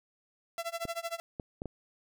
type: tone with tremolo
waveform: sawtooth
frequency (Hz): 673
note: E5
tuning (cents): +36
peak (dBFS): -28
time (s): 0.58-1.2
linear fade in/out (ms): 0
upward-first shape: sine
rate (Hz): 13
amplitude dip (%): 95
type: clicks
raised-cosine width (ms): 2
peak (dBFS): -24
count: 4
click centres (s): 0.853 / 1.398 / 1.619 / 1.657
effects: none